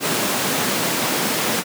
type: high-pass noise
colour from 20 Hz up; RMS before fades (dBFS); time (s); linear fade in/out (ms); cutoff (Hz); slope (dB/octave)
pink; -21; 0-1.64; 50; 160; 24
effects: none